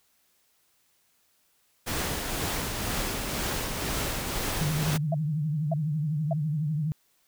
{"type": "noise with tremolo", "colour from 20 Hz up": "pink", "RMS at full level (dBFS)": -29, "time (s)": [1.86, 4.98], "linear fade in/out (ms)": 20, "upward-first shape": "triangle", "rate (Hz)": 2, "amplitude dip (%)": 35}
{"type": "tone with vibrato", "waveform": "sine", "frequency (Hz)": 152.2, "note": "D#3", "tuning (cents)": -38, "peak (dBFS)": -25, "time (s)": [4.61, 6.92], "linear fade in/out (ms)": 0, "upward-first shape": "triangle", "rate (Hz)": 12, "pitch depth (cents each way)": 130}
{"type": "tone bursts", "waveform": "sine", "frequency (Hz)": 666, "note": "E5", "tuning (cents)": 18, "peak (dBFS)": -25, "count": 3, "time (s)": [5.12, 6.332], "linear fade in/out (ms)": 5, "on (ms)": 24, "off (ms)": 570}
{"effects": ["white hiss -68 dBFS RMS until 7.27 s"]}